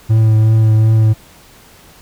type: tone with vibrato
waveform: triangle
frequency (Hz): 110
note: A2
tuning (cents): 0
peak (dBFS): -5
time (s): 0.09-1.14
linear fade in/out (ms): 20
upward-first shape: triangle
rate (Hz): 2.7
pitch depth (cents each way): 20
effects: pink hiss -43 dBFS RMS until 2.01 s